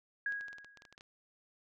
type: tone with exponential decay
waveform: sine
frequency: 1650 Hz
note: G#6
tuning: 12 cents flat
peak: -31 dBFS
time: 0.26-0.95 s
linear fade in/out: 2 ms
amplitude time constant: 150 ms
type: clicks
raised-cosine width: 0.2 ms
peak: -36 dBFS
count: 12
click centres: 0.323 / 0.41 / 0.483 / 0.53 / 0.584 / 0.646 / 0.773 / 0.821 / 0.852 / 0.926 / 0.979 / 1.009 s
effects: none

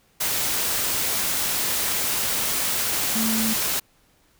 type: tone in noise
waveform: sine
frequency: 222.2 Hz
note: A3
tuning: 17 cents sharp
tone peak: -23 dBFS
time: 3.15-3.54 s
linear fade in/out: 10 ms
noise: white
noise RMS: -24 dBFS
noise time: 0.2-3.8 s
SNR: -2 dB
effects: pink hiss -61 dBFS RMS until 4.39 s

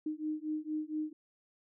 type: beating tone pair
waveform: sine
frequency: 305.8 / 310.1 Hz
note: D#4 / D#4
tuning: -30 / -6 cents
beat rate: 4.3 Hz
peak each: -37 / -37 dBFS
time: 0.06-1.13 s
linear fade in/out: 5 ms
effects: none

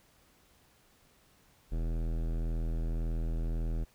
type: tone with hard clipping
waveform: sine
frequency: 40.91 Hz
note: E1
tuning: 12 cents flat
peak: -32 dBFS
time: 1.71-3.85 s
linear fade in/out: 20 ms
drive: 18 dB
effects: pink hiss -65 dBFS RMS until 3.94 s

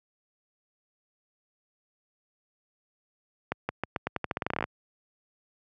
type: accelerating click train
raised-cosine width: 0.5 ms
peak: -13 dBFS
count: 18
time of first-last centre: 3.52-4.641 s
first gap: 170 ms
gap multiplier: 0.86
effects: high-pass 80 Hz 12 dB/octave

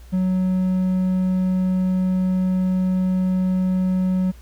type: tone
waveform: triangle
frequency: 185.3 Hz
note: F#3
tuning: 3 cents sharp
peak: -15 dBFS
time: 0.12-4.32 s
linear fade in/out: 20 ms
effects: added 60 Hz sine -40 dBFS peak until 4.41 s + pink hiss -53 dBFS RMS until 4.41 s

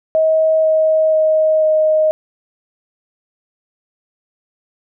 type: tone with pitch steps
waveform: sine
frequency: 635 / 631 / 627 / 623 Hz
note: D#5 / D#5 / D#5 / D#5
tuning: +35 / +24 / +13 / +2 cents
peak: -10 dBFS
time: 0.15-2.11 s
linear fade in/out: 0 ms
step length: 490 ms
effects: none

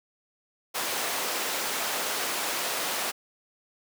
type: high-pass noise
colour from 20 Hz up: pink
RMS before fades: -30 dBFS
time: 0.74-3.12 s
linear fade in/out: 20 ms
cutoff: 510 Hz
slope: 12 dB/octave
effects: none

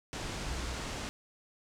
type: low-pass noise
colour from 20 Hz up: pink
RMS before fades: -39 dBFS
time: 0.13-1.09 s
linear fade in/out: 0 ms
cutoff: 8000 Hz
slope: 24 dB/octave
type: tone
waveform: triangle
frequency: 61.74 Hz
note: B1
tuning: in tune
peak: -34 dBFS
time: 0.44-0.8 s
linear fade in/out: 50 ms
effects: none

